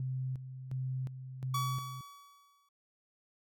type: tone with tremolo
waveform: sine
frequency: 130 Hz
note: C3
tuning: 11 cents flat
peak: -33 dBFS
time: 0-2.01 s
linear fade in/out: 2 ms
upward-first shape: square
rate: 1.4 Hz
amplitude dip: 65%
type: tone with exponential decay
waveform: 45% pulse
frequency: 1136 Hz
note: C#6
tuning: 42 cents sharp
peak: -31 dBFS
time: 1.54-2.69 s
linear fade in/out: 5 ms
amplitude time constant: 250 ms
effects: none